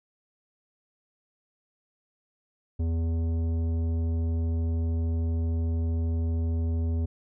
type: tone with tanh clipping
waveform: sine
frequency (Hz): 82.41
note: E2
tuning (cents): 0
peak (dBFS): -26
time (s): 2.79-7.06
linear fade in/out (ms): 10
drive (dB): 12
effects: none